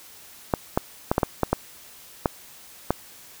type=clicks; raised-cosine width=1 ms; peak=-5 dBFS; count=9; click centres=0.538 / 0.775 / 1.115 / 1.181 / 1.232 / 1.433 / 1.53 / 2.258 / 2.906 s; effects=white hiss -47 dBFS RMS until 3.4 s